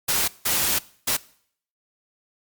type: noise bursts at uneven times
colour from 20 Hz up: white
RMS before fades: -22 dBFS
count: 3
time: 0.08-0.28 / 0.45-0.79 / 1.07-1.17 s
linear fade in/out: 10 ms
effects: noise-tail reverb RT60 0.6 s tail -21 dB re dry + Opus 48 kbps